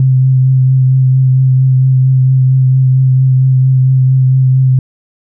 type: tone with vibrato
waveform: sine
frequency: 130.6 Hz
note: C3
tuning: 3 cents flat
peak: -5 dBFS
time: 0-4.79 s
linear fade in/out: 2 ms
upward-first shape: triangle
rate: 4.4 Hz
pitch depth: 21 cents each way
effects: none